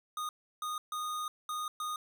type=tone bursts at uneven times; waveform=square; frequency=1233 Hz; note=D#6; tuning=16 cents flat; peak=-35 dBFS; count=5; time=0.17-0.29 / 0.62-0.78 / 0.92-1.28 / 1.49-1.68 / 1.8-1.96 s; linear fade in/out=2 ms; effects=none